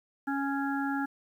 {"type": "harmonic tone", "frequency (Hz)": 277.2, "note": "C#4", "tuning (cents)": 0, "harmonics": [1, 3, 5, 6], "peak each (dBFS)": [-30, -35, -37, -38], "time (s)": [0.27, 1.06], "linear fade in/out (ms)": 10, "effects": ["10-bit"]}